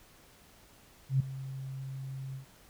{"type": "tone with ADSR envelope", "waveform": "sine", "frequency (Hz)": 133.8, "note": "C3", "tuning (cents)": 39, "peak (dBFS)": -21, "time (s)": [1.09, 2.46], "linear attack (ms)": 110, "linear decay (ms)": 6, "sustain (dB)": -16, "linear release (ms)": 110, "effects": ["pink hiss -59 dBFS RMS until 2.69 s"]}